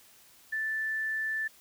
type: tone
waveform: sine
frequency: 1760 Hz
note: A6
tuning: in tune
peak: -29 dBFS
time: 0.52-1.48 s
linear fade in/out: 10 ms
effects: white hiss -58 dBFS RMS until 1.6 s